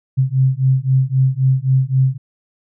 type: beating tone pair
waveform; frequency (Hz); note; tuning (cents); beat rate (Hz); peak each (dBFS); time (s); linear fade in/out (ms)
sine; 130 / 133.8; C3 / C3; -11 / +39; 3.8; -15; 0.17-2.18; 20
effects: none